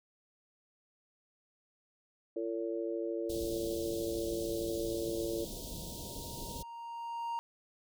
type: harmonic tone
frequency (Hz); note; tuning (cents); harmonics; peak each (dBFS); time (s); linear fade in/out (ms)
113.3; A#2; -49; 3 / 4 / 5; -36 / -38 / -40; 2.36-5.45; 5
type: band-stop noise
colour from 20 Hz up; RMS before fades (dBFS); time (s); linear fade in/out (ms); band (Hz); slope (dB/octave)
pink; -43; 3.29-6.63; 10; 670 to 3300; 48
type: tone with exponential growth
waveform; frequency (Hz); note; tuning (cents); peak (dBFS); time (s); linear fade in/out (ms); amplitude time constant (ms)
triangle; 932.3; A#5; 0; -31; 4.86-7.39; 0; 550
effects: none